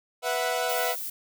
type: chord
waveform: sawtooth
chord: B suspended fourth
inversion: none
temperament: equal with one note detuned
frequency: 493.9 / 659.3 / 737.9 Hz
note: B4 / E5 / F#5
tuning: 0 / 0 / -5 cents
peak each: -26 dBFS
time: 0.22-0.96 s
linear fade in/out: 50 ms
type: noise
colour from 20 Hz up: violet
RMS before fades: -34 dBFS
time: 0.69-1.1 s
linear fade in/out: 5 ms
effects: none